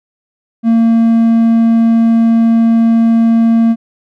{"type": "tone", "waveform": "triangle", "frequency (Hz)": 228.5, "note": "A#3", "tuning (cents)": -34, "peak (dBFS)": -4, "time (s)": [0.63, 3.76], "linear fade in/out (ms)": 50, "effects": []}